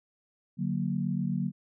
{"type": "chord", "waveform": "sine", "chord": "D augmented", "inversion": "none", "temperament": "equal", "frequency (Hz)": [146.83, 185, 233.1], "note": ["D3", "F#3", "A#3"], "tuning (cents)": [0, 0, 0], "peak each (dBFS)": [-32, -30, -33], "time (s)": [0.57, 1.52], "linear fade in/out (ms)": 50, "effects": []}